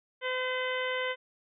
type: harmonic tone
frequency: 510 Hz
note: C5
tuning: 44 cents flat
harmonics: 1 / 2 / 3 / 4 / 5 / 6 / 7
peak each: -33 / -38 / -37 / -35 / -46 / -39 / -47 dBFS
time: 0.21-1.16 s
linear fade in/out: 50 ms
effects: none